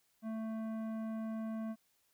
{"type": "tone with tanh clipping", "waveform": "triangle", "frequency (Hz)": 221.6, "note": "A3", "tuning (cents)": 13, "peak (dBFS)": -39, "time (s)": [0.22, 1.76], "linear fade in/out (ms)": 50, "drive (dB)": 17, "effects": ["white hiss -75 dBFS RMS until 2.13 s"]}